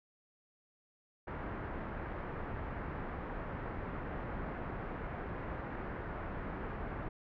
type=low-pass noise; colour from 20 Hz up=pink; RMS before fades=-41 dBFS; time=1.27-7.09 s; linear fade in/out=10 ms; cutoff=1800 Hz; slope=24 dB/octave; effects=none